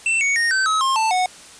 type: tone with pitch steps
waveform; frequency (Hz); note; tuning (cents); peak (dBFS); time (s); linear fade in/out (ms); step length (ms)
square; 2683 / 2230 / 1853.8 / 1541 / 1280.9 / 1064.7 / 885.1 / 735.7; E7 / C#7 / A#6 / G6 / D#6 / C6 / A5 / F#5; +30 / +10 / -10 / -30 / +50 / +30 / +10 / -10; -17; 0.06-1.26; 2; 150
effects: white hiss -42 dBFS RMS until 1.59 s + resampled to 22050 Hz